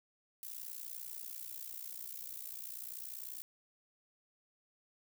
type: noise with amplitude modulation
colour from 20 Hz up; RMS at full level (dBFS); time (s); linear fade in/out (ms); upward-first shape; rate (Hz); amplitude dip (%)
violet; -42; 0.43-3.42; 0; sine; 60.3; 85
effects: none